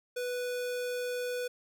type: tone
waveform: square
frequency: 493.6 Hz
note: B4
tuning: 1 cent flat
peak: -33 dBFS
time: 0.16-1.48 s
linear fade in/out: 10 ms
effects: none